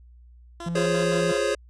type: tone with tremolo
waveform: 15% pulse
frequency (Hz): 341.4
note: F4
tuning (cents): -39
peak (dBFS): -28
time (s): 0.6-1.43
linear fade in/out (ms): 2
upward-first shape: square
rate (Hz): 5.8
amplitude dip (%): 80
type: tone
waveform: triangle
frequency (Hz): 170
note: F3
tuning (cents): -46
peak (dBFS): -24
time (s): 0.66-1.32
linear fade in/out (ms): 5
type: chord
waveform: square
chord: Db major seventh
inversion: first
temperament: equal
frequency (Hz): 349.2 / 415.3 / 523.3 / 554.4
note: F4 / Ab4 / C5 / Db5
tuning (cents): 0 / 0 / 0 / 0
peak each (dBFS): -32 / -27 / -29 / -27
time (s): 0.75-1.55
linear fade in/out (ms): 5
effects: added 60 Hz sine -47 dBFS peak until 1.69 s + resampled to 22050 Hz